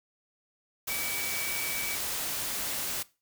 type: tone in noise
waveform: sine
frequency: 2286 Hz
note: D7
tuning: 47 cents flat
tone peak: -35 dBFS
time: 0.89-1.96 s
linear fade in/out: 10 ms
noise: white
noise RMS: -33 dBFS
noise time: 0.87-3.03 s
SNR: -5 dB
effects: noise-tail reverb RT60 0.3 s tail -20 dB re dry